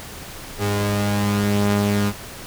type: tone pair together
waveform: sawtooth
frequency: 101.98 / 204.4 Hz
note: G#2 / G#3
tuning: -31 / -27 cents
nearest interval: octave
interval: 1204 cents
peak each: -17 dBFS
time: 0.58-2.13 s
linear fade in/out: 50 ms
effects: pink hiss -36 dBFS RMS until 2.46 s